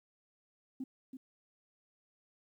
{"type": "tone with echo", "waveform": "sine", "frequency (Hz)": 261.6, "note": "C4", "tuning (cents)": 0, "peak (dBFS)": -36, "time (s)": [0.8, 0.84], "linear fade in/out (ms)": 5, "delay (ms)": 330, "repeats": 1, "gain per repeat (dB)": -7, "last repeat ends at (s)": 1.17, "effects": ["tanh soft clip ceiling -32 dBFS", "12-bit"]}